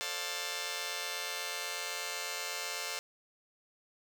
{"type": "chord", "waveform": "5% pulse", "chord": "D minor seventh", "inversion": "second", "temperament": "just", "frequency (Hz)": [440.5, 528.6, 587.3, 704.8], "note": ["A4", "C5", "D5", "F5"], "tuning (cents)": [2, 18, 0, 16], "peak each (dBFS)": -31, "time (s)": [0.01, 2.99], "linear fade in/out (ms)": 0, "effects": []}